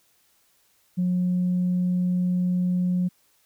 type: tone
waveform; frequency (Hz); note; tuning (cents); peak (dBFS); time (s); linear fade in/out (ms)
sine; 180; F#3; -47; -19; 0.97-3.09; 20
effects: tanh soft clip ceiling -17 dBFS + white hiss -64 dBFS RMS until 3.45 s